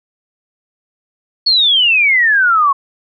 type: exponential sweep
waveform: sine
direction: down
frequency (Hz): 4435 to 1081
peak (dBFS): -8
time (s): 1.46-2.73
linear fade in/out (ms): 10
effects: none